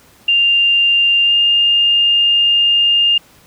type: tone with pitch glide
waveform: sine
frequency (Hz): 2794 to 2815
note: F7 to F7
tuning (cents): 0 to +13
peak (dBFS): -9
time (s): 0.28-3.18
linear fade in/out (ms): 5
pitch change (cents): +13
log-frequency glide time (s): 1.24-1.33
effects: pink hiss -47 dBFS RMS until 3.46 s + high-pass 60 Hz 12 dB/octave